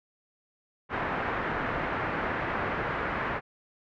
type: low-pass noise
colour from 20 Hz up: white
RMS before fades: -31 dBFS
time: 0.89-3.41 s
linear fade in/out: 50 ms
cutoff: 1800 Hz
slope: 24 dB/octave
effects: none